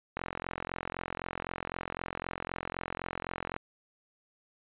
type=click train; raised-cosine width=0.5 ms; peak=-19 dBFS; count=150; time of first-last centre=0.17-3.564 s; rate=43.9 Hz; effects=resampled to 8000 Hz